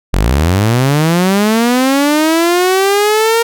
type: linear sweep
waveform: sawtooth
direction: up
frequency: 41 to 466.2 Hz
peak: -5 dBFS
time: 0.13-3.43 s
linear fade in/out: 10 ms
effects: none